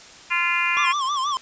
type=harmonic tone; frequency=345.9 Hz; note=F4; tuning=17 cents flat; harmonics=3 / 4 / 5 / 6 / 7 / 8; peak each=-26 / -29 / -29 / -26 / -23 / -28 dBFS; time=0.3-0.93 s; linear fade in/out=20 ms
type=tone with vibrato; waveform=square; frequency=1108.7 Hz; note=C#6; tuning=in tune; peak=-22 dBFS; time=0.77-1.37 s; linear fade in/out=0 ms; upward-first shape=sine; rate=6.3 Hz; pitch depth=120 cents each way
effects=white hiss -44 dBFS RMS until 1.41 s + resampled to 16000 Hz